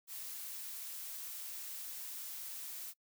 blue noise, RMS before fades -45 dBFS, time 0.07-2.94 s, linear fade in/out 50 ms, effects noise-tail reverb RT60 0.1 s tail -24 dB re dry

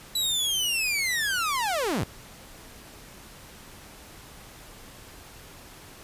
sawtooth linear sweep, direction down, 3971 to 69.3 Hz, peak -21 dBFS, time 0.15-2.04 s, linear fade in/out 5 ms, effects pink hiss -47 dBFS RMS until 6.03 s + resampled to 32000 Hz

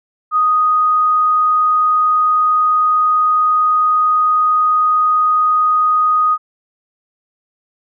sine tone, 1244.5 Hz, D#6, in tune, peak -10 dBFS, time 0.31-6.38 s, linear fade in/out 50 ms, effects none

